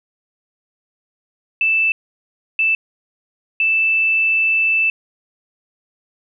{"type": "tone bursts at uneven times", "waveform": "sine", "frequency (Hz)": 2643, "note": "E7", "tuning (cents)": 4, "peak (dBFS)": -13, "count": 3, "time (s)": [[1.61, 1.92], [2.59, 2.75], [3.6, 4.9]], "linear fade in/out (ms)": 2, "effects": []}